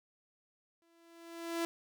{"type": "tone with exponential growth", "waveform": "sawtooth", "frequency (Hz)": 335.3, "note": "E4", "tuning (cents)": 30, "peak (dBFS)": -27, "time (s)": [0.82, 1.65], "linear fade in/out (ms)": 0, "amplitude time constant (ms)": 180, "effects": []}